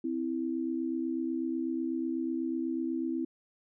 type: tone pair together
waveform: sine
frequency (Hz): 260 / 328.1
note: C4 / E4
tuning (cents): -11 / -8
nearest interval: major third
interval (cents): 403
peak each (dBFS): -33 / -32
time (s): 0.04-3.25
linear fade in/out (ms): 5
effects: none